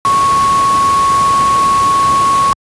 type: tone in noise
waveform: sine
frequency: 1104 Hz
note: C#6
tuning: 7 cents flat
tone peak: -8 dBFS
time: 0.05-2.53 s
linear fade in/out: 0 ms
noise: pink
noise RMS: -21 dBFS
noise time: 0.05-2.53 s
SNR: +10 dB
effects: high-pass 80 Hz 12 dB/octave + resampled to 24000 Hz